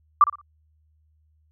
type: tone with echo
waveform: sine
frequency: 1174.7 Hz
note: D6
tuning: in tune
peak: -9 dBFS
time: 0.21-0.24 s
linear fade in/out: 2 ms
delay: 58 ms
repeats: 3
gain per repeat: -12 dB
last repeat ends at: 0.414 s
effects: added 77 Hz sine -60 dBFS peak until 1.51 s